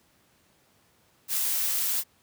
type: noise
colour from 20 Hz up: blue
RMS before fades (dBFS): -27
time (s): 1.28-2.04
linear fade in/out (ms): 50
effects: pink hiss -64 dBFS RMS until 2.22 s + high-pass 80 Hz 12 dB/octave